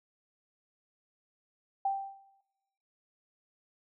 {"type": "tone with exponential decay", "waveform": "sine", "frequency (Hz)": 784, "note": "G5", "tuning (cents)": 0, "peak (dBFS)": -25, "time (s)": [1.85, 2.41], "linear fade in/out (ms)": 5, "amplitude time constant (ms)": 120, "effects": ["noise-tail reverb RT60 1.0 s tail -18 dB re dry"]}